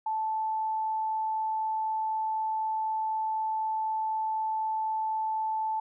sine tone, 876 Hz, A5, 8 cents flat, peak -27 dBFS, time 0.06-5.8 s, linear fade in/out 5 ms, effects none

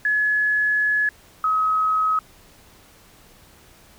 sine tone pair in turn, 1700 / 1273.6 Hz, G#6 / D#6, +40 / +40 cents, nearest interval perfect fourth, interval 500 cents, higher first, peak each -17 dBFS, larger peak neither, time 0.05-1.09 / 1.44-2.19 s, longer first, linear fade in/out 2 ms, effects pink hiss -51 dBFS RMS until 3.98 s

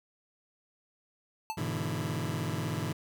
square tone with exponential decay, 880 Hz, A5, in tune, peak -29 dBFS, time 1.5-1.6 s, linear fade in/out 0 ms, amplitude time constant 21 ms
sawtooth chord, E dominant seventh, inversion first, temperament just, 103.01 / 123.61 / 148.33 / 164.81 Hz, G#2 / B2 / D3 / E3, -14 / +2 / +18 / 0 cents, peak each -33 / -33 / -33 / -32 dBFS, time 1.57-2.93 s, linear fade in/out 10 ms
effects none

